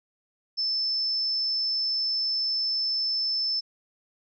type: tone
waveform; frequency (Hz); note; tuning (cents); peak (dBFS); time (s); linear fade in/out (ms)
sine; 5274; E8; 0; -24; 0.57-3.61; 20
effects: none